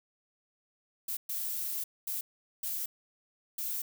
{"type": "noise bursts at uneven times", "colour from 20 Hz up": "violet", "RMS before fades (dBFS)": -35, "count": 5, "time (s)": [[1.08, 1.17], [1.29, 1.84], [2.07, 2.21], [2.63, 2.86], [3.58, 3.82]], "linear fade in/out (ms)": 5, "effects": []}